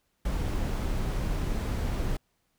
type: noise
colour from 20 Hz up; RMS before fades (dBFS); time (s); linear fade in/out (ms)
brown; -29; 0.25-2.17; 5
effects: pink hiss -74 dBFS RMS until 2.58 s